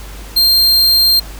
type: tone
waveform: 45% pulse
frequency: 4186 Hz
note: C8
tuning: in tune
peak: -7 dBFS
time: 0.36-1.2 s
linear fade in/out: 10 ms
effects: added 50 Hz sine -29 dBFS peak until 1.39 s + pink hiss -35 dBFS RMS until 1.39 s